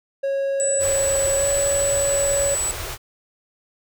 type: tone with pitch glide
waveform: triangle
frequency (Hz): 549 to 560.2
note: C#5 to C#5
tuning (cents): -17 to +18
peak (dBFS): -18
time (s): 0.23-2.55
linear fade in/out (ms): 10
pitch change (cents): +35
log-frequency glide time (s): 1.36-1.45
type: tone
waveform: sine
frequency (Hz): 7910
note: B8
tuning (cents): +2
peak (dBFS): -21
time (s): 0.6-2.71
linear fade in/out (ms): 0
type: band-stop noise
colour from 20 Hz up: pink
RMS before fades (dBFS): -30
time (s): 0.79-2.98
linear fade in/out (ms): 50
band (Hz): 140 to 340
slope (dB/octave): 48
effects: none